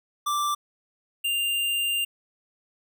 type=tone pair in turn; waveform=square; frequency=1174.7 / 2794 Hz; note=D6 / F7; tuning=0 / 0 cents; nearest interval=octave + minor third; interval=1500 cents; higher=second; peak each=-24 dBFS; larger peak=neither; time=0.26-0.55 / 1.24-2.05 s; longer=second; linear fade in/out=10 ms; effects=none